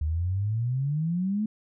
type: exponential sweep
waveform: sine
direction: up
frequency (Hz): 74.1 to 219.9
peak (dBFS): -24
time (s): 0.01-1.46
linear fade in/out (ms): 5
effects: none